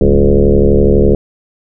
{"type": "tone with frequency modulation", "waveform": "sine", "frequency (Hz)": 200.9, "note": "G3", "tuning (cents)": 43, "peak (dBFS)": -5, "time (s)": [0.01, 1.15], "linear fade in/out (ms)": 2, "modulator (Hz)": 72, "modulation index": 4.2, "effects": []}